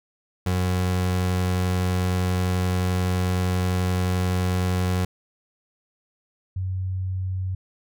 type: tone pair in turn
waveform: 30% pulse / sine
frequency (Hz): 91.2 / 93.49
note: F#2 / F#2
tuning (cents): -24 / +18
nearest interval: unison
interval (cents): 42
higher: second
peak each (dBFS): -18 / -24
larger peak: first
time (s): 0.46-5.05 / 6.56-7.55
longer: first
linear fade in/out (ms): 5
effects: none